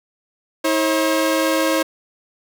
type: tone pair together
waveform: sawtooth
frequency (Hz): 320.5 / 539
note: E4 / C#5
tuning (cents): -49 / -49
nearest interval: major sixth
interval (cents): 900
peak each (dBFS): -15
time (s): 0.64-1.83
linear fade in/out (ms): 10
effects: none